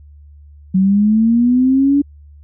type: linear sweep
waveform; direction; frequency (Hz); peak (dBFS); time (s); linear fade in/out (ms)
sine; up; 185 to 287.6; -9; 0.74-2.02; 10
effects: added 73 Hz sine -38 dBFS peak until 2.43 s